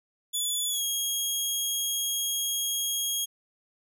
15% pulse tone with pitch glide, 3446 to 3277 Hz, A7 to G#7, -37 to -24 cents, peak -20 dBFS, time 0.33-3.26 s, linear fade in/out 20 ms, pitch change -87 cents, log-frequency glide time 0.68-0.83 s, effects none

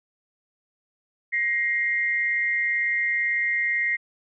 sine tone pair together, 1891 / 2109 Hz, A#6 / C7, +24 / +13 cents, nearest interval major second, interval 189 cents, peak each -24 dBFS, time 1.32-3.97 s, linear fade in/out 20 ms, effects none

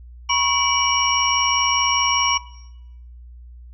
sine tone cluster, 970 / 1095 / 2295 / 2934 / 5600 Hz, B5 / C#6 / D7 / F#7 / F8, -31 / -22 / -40 / -15 / +4 cents, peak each -23 dBFS, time 0.29-2.38 s, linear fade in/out 10 ms, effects noise-tail reverb RT60 0.9 s tail -18 dB re dry + added 60 Hz sine -38 dBFS peak until 3.73 s

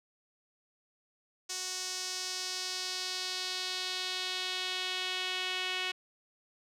sawtooth tone with band-pass filter sweep, 369.4 Hz, F#4, 3 cents flat, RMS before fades -36 dBFS, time 1.49-5.92 s, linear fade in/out 10 ms, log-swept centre 6100 to 2900 Hz, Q 2.2, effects none

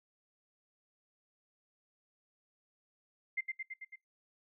sine tone with echo, 2093 Hz, C7, in tune, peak -31 dBFS, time 3.37-3.41 s, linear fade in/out 10 ms, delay 110 ms, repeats 5, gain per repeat -3 dB, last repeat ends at 3.96 s, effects noise-tail reverb RT60 0.2 s tail -25 dB re dry

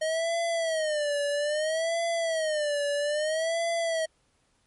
square tone with vibrato, 623 Hz, D#5, 2 cents sharp, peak -26 dBFS, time 0.01-4.06 s, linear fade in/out 10 ms, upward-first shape sine, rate 0.61 Hz, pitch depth 140 cents each way, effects pink hiss -69 dBFS RMS until 4.66 s + MP3 48 kbps

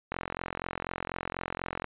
click train, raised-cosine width 0.5 ms, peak -17 dBFS, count 77, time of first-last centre 0.12-1.843 s, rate 44.1 Hz, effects resampled to 8000 Hz

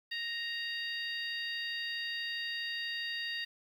harmonic tone, 932.3 Hz, A#5, in tune, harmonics 2 / 3 / 4 / 5, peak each -38 / -41 / -42 / -43 dBFS, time 0.11-3.45 s, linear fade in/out 10 ms, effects 10-bit

